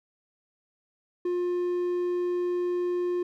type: tone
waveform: triangle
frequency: 354.8 Hz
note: F4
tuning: 27 cents sharp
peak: -23 dBFS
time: 1.25-3.23 s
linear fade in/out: 5 ms
effects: none